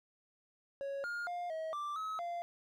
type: tone with pitch steps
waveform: triangle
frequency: 554 / 1417 / 705 / 639 / 1176 / 1283 / 692 Hz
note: C#5 / F6 / F5 / D#5 / D6 / E6 / F5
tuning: -1 / +25 / +16 / +46 / +2 / -47 / -16 cents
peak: -35 dBFS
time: 0.81-2.42 s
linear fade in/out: 0 ms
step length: 230 ms
effects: none